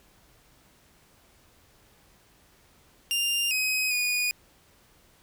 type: tone with pitch steps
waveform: sawtooth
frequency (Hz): 2796 / 2526 / 2462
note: F7 / D#7 / D#7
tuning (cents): +1 / +26 / -19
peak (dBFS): -21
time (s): 3.11-4.31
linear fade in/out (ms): 0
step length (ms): 400
effects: pink hiss -60 dBFS RMS until 5.22 s